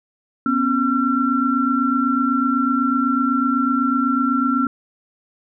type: tone cluster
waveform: sine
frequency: 245.7 / 273.7 / 1356 Hz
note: B3 / C#4 / E6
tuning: -9 / -22 / +49 cents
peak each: -20 dBFS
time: 0.46-4.67 s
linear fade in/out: 2 ms
effects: none